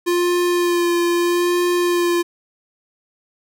square tone with vibrato, 349.2 Hz, F4, in tune, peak -16 dBFS, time 0.06-2.23 s, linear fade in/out 20 ms, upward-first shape sine, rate 0.78 Hz, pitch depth 18 cents each way, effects none

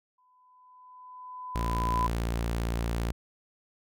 sine tone with exponential growth, 1004 Hz, B5, 28 cents sharp, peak -24 dBFS, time 0.18-2.07 s, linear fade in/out 5 ms, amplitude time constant 410 ms
sawtooth tone, 57.6 Hz, A#1, 20 cents flat, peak -24 dBFS, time 1.55-3.12 s, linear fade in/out 5 ms
effects none

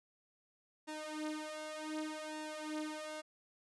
sawtooth tone with flanger, 308.1 Hz, D#4, 17 cents flat, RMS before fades -43 dBFS, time 0.87-3.22 s, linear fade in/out 20 ms, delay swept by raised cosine 1.1 to 5.1 ms, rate 0.66 Hz, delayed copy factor +0.9, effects resampled to 24000 Hz

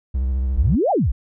triangle tone with vibrato, 65 Hz, C2, 11 cents flat, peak -16 dBFS, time 0.14-0.76 s, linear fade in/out 10 ms, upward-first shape square, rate 14 Hz, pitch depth 66 cents each way
sine exponential two-way sweep, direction up then down, 44.7 to 830.6 to 44.7 Hz, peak -15 dBFS, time 0.56-1.12 s, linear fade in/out 10 ms, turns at 0.91 s
effects none

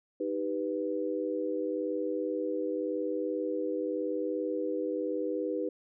sine chord, Eb augmented, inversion none, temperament equal, 311.1 / 392 / 493.9 Hz, Eb4 / G4 / B4, 0 / 0 / 0 cents, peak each -34 / -35 / -33 dBFS, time 0.2-5.69 s, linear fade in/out 5 ms, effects none

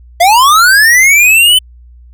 square linear sweep, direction up, 659.3 to 3061 Hz, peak -4 dBFS, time 0.2-1.59 s, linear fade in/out 10 ms, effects added 60 Hz sine -34 dBFS peak until 2.13 s

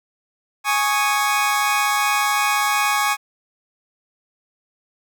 25% pulse chord, Ab suspended fourth, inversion none, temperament equal, 830.6 / 1108.7 / 1244.5 Hz, Ab5 / Db6 / Eb6, 0 / 0 / 0 cents, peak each -17 / -17 / -21 dBFS, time 0.64-3.17 s, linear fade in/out 50 ms, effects none

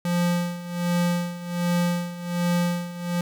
square tone with tremolo, 174.7 Hz, F3, 1 cent sharp, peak -20 dBFS, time 0.05-3.21 s, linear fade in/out 2 ms, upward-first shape sine, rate 1.3 Hz, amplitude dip 80%, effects 9-bit

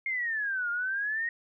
sine exponential two-way sweep, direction down then up, 2147 to 1400 to 1888 Hz, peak -28 dBFS, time 0.06-1.29 s, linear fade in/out 2 ms, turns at 0.7 s, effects none

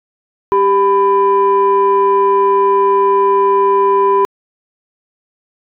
sine tone pair together, 394.2 / 997.9 Hz, G4 / B5, +10 / +18 cents, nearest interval octave + major third, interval 1608 cents, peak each -10 dBFS, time 0.52-4.25 s, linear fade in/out 0 ms, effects tanh soft clip ceiling -3 dBFS

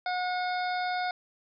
harmonic tone with a mistuned harmonic, 726 Hz, F#5, 33 cents flat, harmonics 1 / 2 / 3 / 5 / 6 / 7, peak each -29 / -35 / -39 / -43 / -45 / -46 dBFS, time 0.06-1.11 s, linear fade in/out 2 ms, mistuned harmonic 7, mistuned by -44 cents, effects none

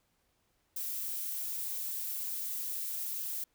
violet noise, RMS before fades -37 dBFS, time 0.76-3.44 s, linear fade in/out 5 ms, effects pink hiss -75 dBFS RMS until 3.54 s

